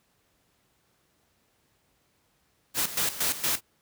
white noise with tremolo, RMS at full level -26 dBFS, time 2.74-3.61 s, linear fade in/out 50 ms, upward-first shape square, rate 4.3 Hz, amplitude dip 75%, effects pink hiss -69 dBFS RMS until 3.81 s + high-pass 60 Hz 12 dB/octave

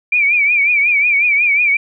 sine tone with vibrato, 2345 Hz, D7, 3 cents flat, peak -10 dBFS, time 0.12-1.77 s, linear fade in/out 5 ms, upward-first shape triangle, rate 5.5 Hz, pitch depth 110 cents each way, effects none

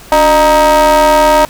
square ring-modulated tone, 162.3 Hz, E3, 27 cents flat, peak -3 dBFS, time 0.12-1.45 s, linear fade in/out 0 ms, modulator 772 Hz, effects pink hiss -35 dBFS RMS until 1.49 s

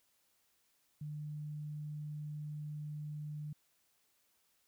sine tone, 150 Hz, D3, 37 cents sharp, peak -40 dBFS, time 1.01-3.53 s, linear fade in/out 5 ms, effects white hiss -75 dBFS RMS until 4.67 s

